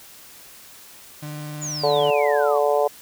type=tone with vibrato; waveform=35% pulse; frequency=150 Hz; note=D3; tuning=37 cents sharp; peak=-29 dBFS; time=1.22-2.11 s; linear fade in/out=10 ms; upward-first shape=triangle; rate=19 Hz; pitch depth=18 cents each way
type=exponential sweep; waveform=sine; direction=down; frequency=7190 to 1046.5 Hz; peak=-27 dBFS; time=1.61-2.6 s; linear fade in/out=20 ms
type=harmonic tone; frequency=145.4 Hz; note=D3; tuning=17 cents flat; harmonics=3 / 4 / 5 / 6 / 7; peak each=-21 / -20 / -23 / -28 / -30 dBFS; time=1.83-2.88 s; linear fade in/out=10 ms
effects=white hiss -45 dBFS RMS until 3.01 s